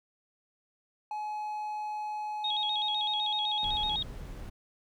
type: tone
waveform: triangle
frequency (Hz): 847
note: G#5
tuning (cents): +34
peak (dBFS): -31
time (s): 1.11-3.96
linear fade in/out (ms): 2
type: tone with vibrato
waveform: sine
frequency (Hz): 3520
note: A7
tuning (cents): 0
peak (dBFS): -29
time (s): 2.44-4.03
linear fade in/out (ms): 5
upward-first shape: square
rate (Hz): 7.9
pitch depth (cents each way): 100
type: noise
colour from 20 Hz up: brown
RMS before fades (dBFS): -41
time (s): 3.62-4.5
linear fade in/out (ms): 10
effects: none